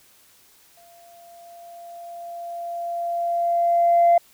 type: tone with exponential growth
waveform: sine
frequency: 688 Hz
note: F5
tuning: 26 cents flat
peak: -10 dBFS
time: 0.77-4.18 s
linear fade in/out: 5 ms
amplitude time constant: 740 ms
effects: tanh soft clip ceiling -9 dBFS + white hiss -55 dBFS RMS until 4.33 s